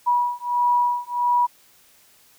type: beating tone pair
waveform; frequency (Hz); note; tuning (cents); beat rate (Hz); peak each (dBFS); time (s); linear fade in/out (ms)
sine; 970 / 971.5; B5 / B5; -31 / -29; 1.5; -21; 0.06-1.47; 20
effects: white hiss -55 dBFS RMS until 2.38 s